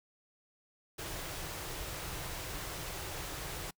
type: band-stop noise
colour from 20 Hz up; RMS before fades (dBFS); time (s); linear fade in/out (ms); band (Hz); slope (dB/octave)
pink; -41; 0.98-3.71; 10; 190 to 280; 96
effects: noise-tail reverb RT60 0.1 s tail -26 dB re dry